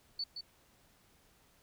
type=tone with echo; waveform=sine; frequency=4476 Hz; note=C#8; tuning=16 cents sharp; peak=-34 dBFS; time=0.19-0.24 s; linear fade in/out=5 ms; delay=170 ms; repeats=1; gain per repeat=-6 dB; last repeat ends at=0.41 s; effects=pink hiss -67 dBFS RMS until 1.62 s